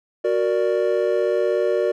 triangle chord, Gb augmented, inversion none, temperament equal, 370 / 466.2 / 587.3 Hz, Gb4 / Bb4 / D5, 0 / 0 / 0 cents, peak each -20 dBFS, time 0.24-1.92 s, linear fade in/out 10 ms, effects none

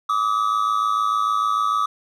triangle tone pair together, 1161.3 / 1268 Hz, D6 / D#6, -20 / +32 cents, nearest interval major second, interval 152 cents, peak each -19 dBFS, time 0.09-1.86 s, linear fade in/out 5 ms, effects none

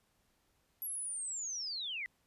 sine linear sweep, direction down, 11620 to 1933 Hz, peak -37 dBFS, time 0.82-2.06 s, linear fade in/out 0 ms, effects pink hiss -75 dBFS RMS until 2.26 s + resampled to 32000 Hz

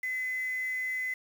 sine tone with quantisation, 2026 Hz, B6, 44 cents sharp, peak -30 dBFS, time 0.03-1.14 s, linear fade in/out 5 ms, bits 8, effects none

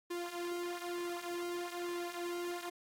sawtooth tone with flanger, 349.2 Hz, F4, in tune, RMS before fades -40 dBFS, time 0.1-2.7 s, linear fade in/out 10 ms, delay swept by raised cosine 1.5 to 4.6 ms, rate 1.1 Hz, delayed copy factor -0.7, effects AAC 64 kbps

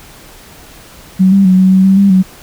sine tone with pitch steps, 187.9 / 196.3 / 185.4 / 187.7 / 188.8 / 192.4 / 198.5 / 187.2 Hz, F#3 / G3 / F#3 / F#3 / F#3 / G3 / G3 / F#3, +27 / +3 / +4 / +25 / +35 / -32 / +22 / +20 cents, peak -4 dBFS, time 1.19-2.23 s, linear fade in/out 20 ms, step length 130 ms, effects pink hiss -37 dBFS RMS until 2.42 s

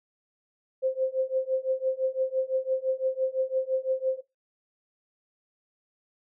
sine tone with tremolo, 523.3 Hz, C5, in tune, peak -21 dBFS, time 0.82-4.21 s, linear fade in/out 20 ms, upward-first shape triangle, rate 5.9 Hz, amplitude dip 100%, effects noise-tail reverb RT60 0.2 s tail -18 dB re dry

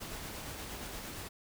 pink noise with tremolo, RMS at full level -42 dBFS, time 0-1.29 s, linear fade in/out 20 ms, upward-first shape sine, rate 8.6 Hz, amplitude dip 25%, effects none

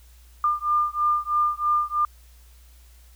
sine beating tone pair, 1200 / 1203.1 Hz, D6 / D6, +37 / +41 cents, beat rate 3.1 Hz, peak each -23 dBFS, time 0.44-2.05 s, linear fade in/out 2 ms, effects added 60 Hz sine -48 dBFS peak until 3.15 s + white hiss -58 dBFS RMS until 3.15 s

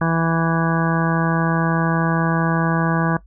harmonic tone, 164.81 Hz, E3, in tune, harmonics 1 / 2 / 3 / 4 / 5 / 6 / 7 / 9 / 10, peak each -18 / -25 / -29 / -27 / -29 / -29 / -26 / -28 / -28 dBFS, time 0.01-3.17 s, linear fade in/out 5 ms, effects noise-tail reverb RT60 0.1 s tail -17 dB re dry + added 50 Hz sine -44 dBFS peak until 3.26 s

